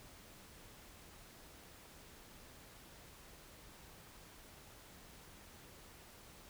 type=silence; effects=pink hiss -58 dBFS RMS until 6.49 s